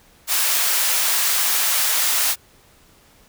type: high-pass noise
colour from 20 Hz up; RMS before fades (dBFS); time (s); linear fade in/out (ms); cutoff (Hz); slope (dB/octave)
white; -19; 0.27-2.36; 50; 770; 12
effects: pink hiss -53 dBFS RMS until 3.28 s